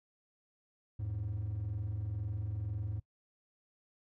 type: tone pair together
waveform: triangle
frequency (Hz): 84.1 / 106.08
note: E2 / G#2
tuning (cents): +35 / +37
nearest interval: major third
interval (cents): 402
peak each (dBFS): -38 / -33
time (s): 0.99-3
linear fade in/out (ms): 10
effects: noise-tail reverb RT60 0.1 s tail -24 dB re dry + tanh soft clip ceiling -29 dBFS